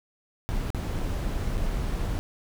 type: noise with dropouts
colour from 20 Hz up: brown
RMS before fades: -28 dBFS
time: 0.49-2.19 s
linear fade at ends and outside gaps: 0 ms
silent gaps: 0.703-0.747 / 0.989-0.993 / 1.571-1.578 s
effects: none